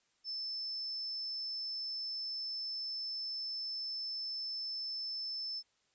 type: tone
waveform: sine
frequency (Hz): 5274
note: E8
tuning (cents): 0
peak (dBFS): -37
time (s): 0.24-5.63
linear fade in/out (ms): 50
effects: white hiss -75 dBFS RMS until 5.94 s + resampled to 16000 Hz